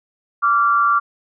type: tone pair together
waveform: sine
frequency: 1162.1 / 1382 Hz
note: D6 / F6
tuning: -19 / -19 cents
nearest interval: minor third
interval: 300 cents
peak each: -14 / -17 dBFS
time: 0.42-1 s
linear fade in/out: 20 ms
effects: none